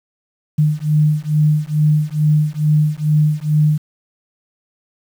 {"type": "beating tone pair", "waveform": "sine", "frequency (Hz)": [150.6, 152.9], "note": ["D3", "D#3"], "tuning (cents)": [44, -30], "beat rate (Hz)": 2.3, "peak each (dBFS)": -15, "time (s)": [0.58, 3.78], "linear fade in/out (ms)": 10, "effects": ["7-bit"]}